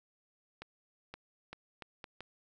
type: accelerating click train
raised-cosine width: 0.3 ms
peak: -28 dBFS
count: 6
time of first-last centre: 0.62-2.206 s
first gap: 520 ms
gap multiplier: 0.75
effects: none

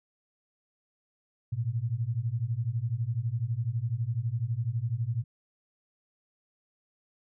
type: beating tone pair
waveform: sine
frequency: 110 / 122 Hz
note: A2 / B2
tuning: 0 / -21 cents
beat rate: 12 Hz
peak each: -31 / -30 dBFS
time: 1.52-5.24 s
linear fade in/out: 10 ms
effects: none

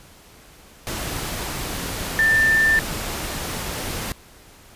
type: tone in noise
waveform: sine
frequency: 1782 Hz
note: A6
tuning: 22 cents sharp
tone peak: -14 dBFS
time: 2.19-2.79 s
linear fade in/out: 0 ms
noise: pink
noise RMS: -28 dBFS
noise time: 0.87-4.12 s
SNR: +11 dB
effects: pink hiss -48 dBFS RMS until 4.75 s + resampled to 32000 Hz

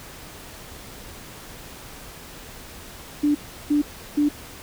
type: tone bursts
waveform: sine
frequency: 293.7 Hz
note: D4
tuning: in tune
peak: -16 dBFS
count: 3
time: 3.23-4.29 s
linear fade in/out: 10 ms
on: 120 ms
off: 350 ms
effects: pink hiss -41 dBFS RMS until 4.62 s

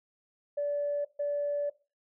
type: tone bursts at uneven times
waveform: sine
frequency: 579 Hz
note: D5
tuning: 25 cents flat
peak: -27 dBFS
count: 2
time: 0.57-1.05 / 1.19-1.7 s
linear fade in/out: 10 ms
effects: noise-tail reverb RT60 0.3 s tail -18 dB re dry + tanh soft clip ceiling -23 dBFS

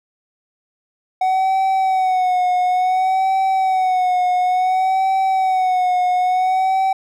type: tone with vibrato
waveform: triangle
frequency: 746 Hz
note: F#5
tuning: 14 cents sharp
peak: -12 dBFS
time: 1.21-6.93 s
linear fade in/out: 5 ms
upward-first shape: sine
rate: 0.57 Hz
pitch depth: 49 cents each way
effects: none

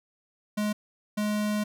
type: tone bursts at uneven times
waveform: square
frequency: 210 Hz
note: G#3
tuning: 19 cents sharp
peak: -26 dBFS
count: 2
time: 0.57-0.73 / 1.17-1.64 s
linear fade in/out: 10 ms
effects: none

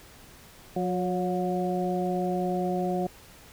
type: harmonic tone with a mistuned harmonic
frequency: 180.6 Hz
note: F#3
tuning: 42 cents flat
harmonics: 1 / 2 / 3 / 4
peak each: -29 / -30 / -34 / -31 dBFS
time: 0.76-3.07 s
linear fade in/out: 5 ms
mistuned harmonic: 3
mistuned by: +47 cents
effects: pink hiss -51 dBFS RMS until 3.52 s

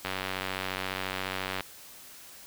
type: click train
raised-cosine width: 0.3 ms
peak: -15 dBFS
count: 148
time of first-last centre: 0.05-1.607 s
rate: 94.4 Hz
effects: white hiss -49 dBFS RMS until 2.46 s

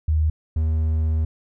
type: tone pair in turn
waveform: sine / triangle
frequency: 77.78 / 79 Hz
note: D#2 / D#2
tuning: 0 / +27 cents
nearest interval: unison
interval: 27 cents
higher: second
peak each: -16 dBFS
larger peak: neither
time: 0.08-0.3 / 0.56-1.25 s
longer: second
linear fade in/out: 5 ms
effects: none

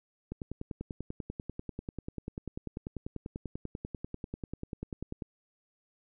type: click train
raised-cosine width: 3 ms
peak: -24 dBFS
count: 51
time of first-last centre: 0.32-5.222 s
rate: 10.2 Hz
effects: none

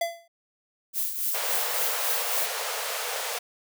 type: tone with exponential decay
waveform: square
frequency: 677 Hz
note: E5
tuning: 46 cents sharp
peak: -22 dBFS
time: 0.01-0.28 s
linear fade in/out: 5 ms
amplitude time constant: 57 ms
type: noise with tremolo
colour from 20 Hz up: violet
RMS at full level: -26 dBFS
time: 0.93-2.49 s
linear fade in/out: 50 ms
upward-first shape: triangle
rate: 3.6 Hz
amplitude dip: 65%
type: high-pass noise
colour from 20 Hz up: pink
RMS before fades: -31 dBFS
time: 1.34-3.39 s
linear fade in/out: 10 ms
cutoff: 440 Hz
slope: 96 dB/octave
effects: none

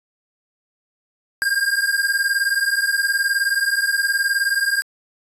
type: beating tone pair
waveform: square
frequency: 1600 / 1619 Hz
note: G6 / G#6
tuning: +35 / -45 cents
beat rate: 19 Hz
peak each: -21 dBFS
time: 1.42-4.82 s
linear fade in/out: 0 ms
effects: resampled to 32000 Hz

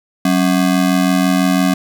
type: ring-modulated tone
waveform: square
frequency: 229.9 Hz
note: A#3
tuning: 24 cents flat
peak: -9 dBFS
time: 0.25-1.74 s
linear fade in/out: 2 ms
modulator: 43 Hz
effects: none

